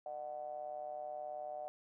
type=ring-modulated tone; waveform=triangle; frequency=69.3 Hz; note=C#2; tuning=in tune; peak=-36 dBFS; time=0.06-1.68 s; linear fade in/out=0 ms; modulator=673 Hz; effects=none